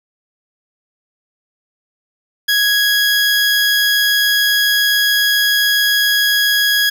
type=tone; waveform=20% pulse; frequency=1661.2 Hz; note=G#6; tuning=in tune; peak=-7 dBFS; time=2.48-6.9 s; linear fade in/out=10 ms; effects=none